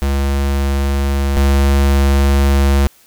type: tone pair in turn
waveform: square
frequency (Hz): 69.3 / 69.3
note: C#2 / C#2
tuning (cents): 0 / 0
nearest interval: unison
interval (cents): 0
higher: neither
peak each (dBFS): -14 / -10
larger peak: second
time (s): 0.02-1.37 / 1.37-2.87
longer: second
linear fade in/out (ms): 0
effects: white hiss -49 dBFS RMS until 3.06 s